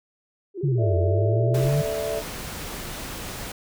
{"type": "tone with vibrato", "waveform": "sine", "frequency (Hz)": 370.7, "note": "F#4", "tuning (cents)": 3, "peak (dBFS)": -28, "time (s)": [0.54, 1.71], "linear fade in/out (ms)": 50, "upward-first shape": "square", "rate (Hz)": 14, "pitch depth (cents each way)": 120}
{"type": "exponential two-way sweep", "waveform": "sine", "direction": "down then up", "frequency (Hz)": [150, 87.31, 150], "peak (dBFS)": -19, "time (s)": [0.63, 1.82], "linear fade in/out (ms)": 10, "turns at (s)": 0.97}
{"type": "chord", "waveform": "sine", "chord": "A suspended fourth", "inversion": "none", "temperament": "just", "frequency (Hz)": [440, 586.7, 660], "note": ["A4", "D5", "E5"], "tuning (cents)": [0, -2, 2], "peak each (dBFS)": -29, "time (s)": [0.77, 2.23], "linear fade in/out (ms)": 50}
{"type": "noise", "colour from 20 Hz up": "pink", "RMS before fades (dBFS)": -34, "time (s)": [1.54, 3.52], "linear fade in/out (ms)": 5}
{"effects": []}